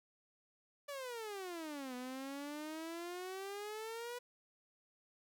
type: exponential two-way sweep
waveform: sawtooth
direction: down then up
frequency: 584 to 246.9 to 492.6 Hz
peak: -39 dBFS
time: 0.88-4.19 s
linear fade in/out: 10 ms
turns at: 1.95 s
effects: none